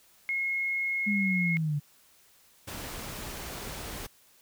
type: tone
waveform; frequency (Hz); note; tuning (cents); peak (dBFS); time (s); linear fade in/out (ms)
sine; 2163; C#7; -43; -27; 0.29-1.57; 0
type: linear sweep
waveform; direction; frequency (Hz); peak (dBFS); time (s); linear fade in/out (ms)
sine; down; 210 to 142.9; -26; 1.06-1.8; 20
type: noise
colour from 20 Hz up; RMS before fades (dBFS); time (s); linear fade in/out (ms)
pink; -39; 2.67-4.07; 10
effects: white hiss -61 dBFS RMS until 4.41 s